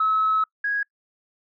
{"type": "tone pair in turn", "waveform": "sine", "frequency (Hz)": [1292, 1654.4], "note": ["E6", "G#6"], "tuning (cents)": [-35, -7], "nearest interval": "major third", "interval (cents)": 428, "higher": "second", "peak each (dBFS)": [-17, -21], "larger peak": "first", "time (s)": [[0, 0.44], [0.64, 0.83]], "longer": "first", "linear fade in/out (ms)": 5, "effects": ["noise-tail reverb RT60 0.1 s tail -25 dB re dry", "tanh soft clip ceiling -13 dBFS"]}